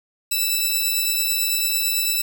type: tone pair together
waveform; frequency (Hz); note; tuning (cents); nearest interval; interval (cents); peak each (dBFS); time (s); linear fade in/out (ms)
10% pulse; 2637 / 3951; E7 / B7; 0 / 0; perfect fifth; 700; -14; 0.31-2.22; 10
effects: none